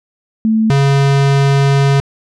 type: tone pair in turn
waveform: sine / square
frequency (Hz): 220.4 / 138.84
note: A3 / C#3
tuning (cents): +3 / +3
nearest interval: minor sixth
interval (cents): 800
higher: first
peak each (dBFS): -9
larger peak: neither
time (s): 0.45-0.7 / 0.7-2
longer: second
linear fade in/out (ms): 0
effects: low-pass 6000 Hz 12 dB/octave